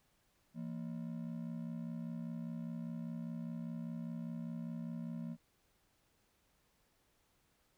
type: ring-modulated tone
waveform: triangle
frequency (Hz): 199.3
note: G3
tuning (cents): +29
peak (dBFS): -35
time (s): 0.54-5.37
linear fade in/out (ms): 50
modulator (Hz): 32.5
effects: pink hiss -75 dBFS RMS until 7.77 s